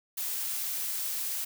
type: noise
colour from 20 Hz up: blue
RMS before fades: -33 dBFS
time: 0.17-1.45 s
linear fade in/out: 10 ms
effects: none